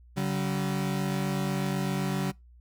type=tone pair together; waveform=35% pulse; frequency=142.86 / 190.7 Hz; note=D3 / G3; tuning=-47 / -47 cents; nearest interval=perfect fourth; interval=500 cents; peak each=-28 dBFS; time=0.16-2.32 s; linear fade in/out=20 ms; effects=noise-tail reverb RT60 0.2 s tail -24 dB re dry + added 60 Hz sine -51 dBFS peak until 2.6 s